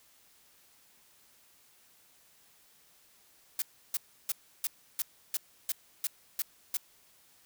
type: noise bursts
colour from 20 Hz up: blue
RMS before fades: -31 dBFS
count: 10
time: 3.59-6.77 s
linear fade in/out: 2 ms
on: 30 ms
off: 320 ms
effects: white hiss -63 dBFS RMS until 7.45 s